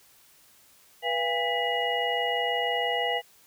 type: tone cluster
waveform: sine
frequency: 488.5 / 686 / 812 / 1976 / 2887 Hz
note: B4 / F5 / G#5 / B6 / F#7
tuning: -19 / -31 / -39 / 0 / -43 cents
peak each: -31 dBFS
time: 1.02-3.22 s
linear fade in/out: 50 ms
effects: white hiss -58 dBFS RMS until 3.46 s